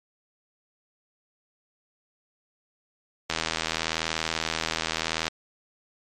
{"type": "click train", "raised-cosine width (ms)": 0.2, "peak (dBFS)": -8, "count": 161, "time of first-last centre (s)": [3.3, 5.28], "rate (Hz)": 80.8, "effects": ["MP3 64 kbps"]}